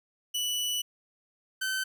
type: tone pair in turn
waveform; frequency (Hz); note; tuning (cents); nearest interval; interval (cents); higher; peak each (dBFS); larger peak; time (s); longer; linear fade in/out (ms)
sawtooth; 2960 / 1534; F#7 / G6; 0 / -38; major seventh; 1138; first; -25; neither; 0.34-0.82 / 1.61-1.84; first; 10
effects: none